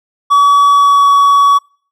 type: tone with pitch glide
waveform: triangle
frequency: 1138 to 1129.5 Hz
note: C#6 to C#6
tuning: +45 to +32 cents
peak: -3 dBFS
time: 0.3-1.59 s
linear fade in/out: 20 ms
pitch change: -13 cents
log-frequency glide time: 0.7-1.08 s
effects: noise-tail reverb RT60 0.5 s tail -26 dB re dry